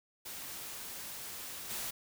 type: noise with level steps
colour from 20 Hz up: white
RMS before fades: -44 / -39 dBFS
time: 0.25-1.91 s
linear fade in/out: 10 ms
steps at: 1.69 s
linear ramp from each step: 20 ms
effects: none